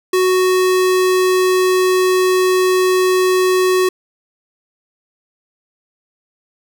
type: tone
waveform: square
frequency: 370 Hz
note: F#4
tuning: in tune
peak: -12 dBFS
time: 0.13-3.89 s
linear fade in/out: 5 ms
effects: none